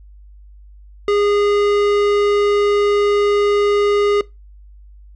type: tone with tanh clipping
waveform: sine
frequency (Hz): 410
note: G#4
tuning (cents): -22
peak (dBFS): -15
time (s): 1.08-4.21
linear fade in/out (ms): 2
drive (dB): 18
effects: noise-tail reverb RT60 0.2 s tail -21 dB re dry + added 50 Hz sine -39 dBFS peak until 5.15 s